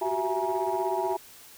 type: tone cluster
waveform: sine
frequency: 368.1 / 384.4 / 667 / 843 / 948 Hz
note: F#4 / G4 / E5 / G#5 / A#5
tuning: -9 / -34 / +20 / +26 / +29 cents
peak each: -31 dBFS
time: 0.01-1.17 s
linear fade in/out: 10 ms
effects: tanh soft clip ceiling -17 dBFS + white hiss -50 dBFS RMS until 1.57 s